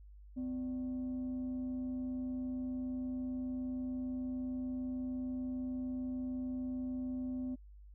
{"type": "tone with frequency modulation", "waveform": "sine", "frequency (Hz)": 255.3, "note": "C4", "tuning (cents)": -42, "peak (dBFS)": -35, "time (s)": [0.36, 7.56], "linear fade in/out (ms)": 20, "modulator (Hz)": 332, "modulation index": 0.24, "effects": ["tanh soft clip ceiling -31 dBFS", "added 50 Hz sine -52 dBFS peak until 7.94 s"]}